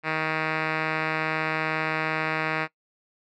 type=tone with low-pass filter; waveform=5% pulse; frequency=157.6 Hz; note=D#3; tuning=23 cents sharp; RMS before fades=-27 dBFS; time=0.03-2.68 s; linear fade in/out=50 ms; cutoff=2600 Hz; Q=3; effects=noise-tail reverb RT60 0.1 s tail -21 dB re dry